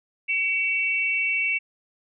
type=tone pair together; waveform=sine; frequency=2263 / 2690 Hz; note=C#7 / E7; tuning=+35 / +34 cents; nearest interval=minor third; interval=299 cents; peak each=-24 dBFS; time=0.28-1.59 s; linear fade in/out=20 ms; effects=none